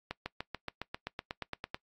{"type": "accelerating click train", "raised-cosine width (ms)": 0.3, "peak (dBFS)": -20, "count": 14, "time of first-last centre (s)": [0.11, 1.745], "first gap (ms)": 150, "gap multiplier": 0.97, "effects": ["noise-tail reverb RT60 0.1 s tail -21 dB re dry", "AAC 64 kbps"]}